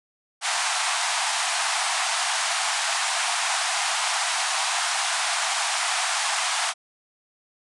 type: band-pass noise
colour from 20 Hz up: pink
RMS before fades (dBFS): -25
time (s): 0.41-6.74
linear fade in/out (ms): 50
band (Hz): 670 to 10000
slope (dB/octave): 96
effects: none